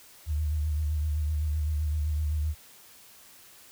sine tone with vibrato, 76 Hz, D#2, 40 cents flat, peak -25 dBFS, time 0.26-2.55 s, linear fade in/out 50 ms, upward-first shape sine, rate 7.8 Hz, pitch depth 53 cents each way, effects white hiss -53 dBFS RMS until 3.71 s

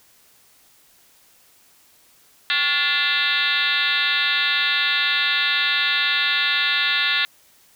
sine tone with frequency modulation, 2681 Hz, E7, 29 cents sharp, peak -17 dBFS, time 2.5-7.25 s, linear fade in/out 0 ms, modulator 314 Hz, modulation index 4.2, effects white hiss -55 dBFS RMS until 7.75 s

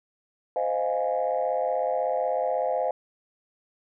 sine chord, F minor seventh, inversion second, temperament equal with one note detuned, 516.9 / 622.3 / 698.5 / 830.6 Hz, C5 / Eb5 / F5 / Ab5, -21 / 0 / 0 / 0 cents, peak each -27 / -28 / -28 / -31 dBFS, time 0.56-2.91 s, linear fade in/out 2 ms, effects tanh soft clip ceiling -15 dBFS

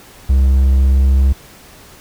triangle tone with pitch glide, 66.5 to 67.16 Hz, C2 to C2, +29 to +46 cents, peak -6 dBFS, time 0.29-1.33 s, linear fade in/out 10 ms, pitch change +17 cents, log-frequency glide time 0.79-1.22 s, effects pink hiss -41 dBFS RMS until 2 s

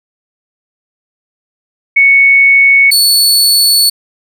sine / sawtooth tone pair in turn, 2217 / 4434 Hz, C#7 / C#8, 0 / 0 cents, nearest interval octave, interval 1200 cents, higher second, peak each -3 dBFS, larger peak neither, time 1.96-2.91 / 2.91-3.9 s, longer second, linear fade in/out 10 ms, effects none

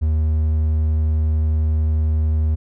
triangle tone, 77.78 Hz, D#2, in tune, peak -13 dBFS, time 0.01-2.56 s, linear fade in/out 20 ms, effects none

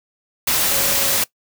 sine tone in noise, 554.4 Hz, C#5, in tune, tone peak -29 dBFS, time 0.71-1.17 s, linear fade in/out 5 ms, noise white, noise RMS -18 dBFS, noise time 0.47-1.24 s, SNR -14 dB, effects noise-tail reverb RT60 0.1 s tail -20 dB re dry

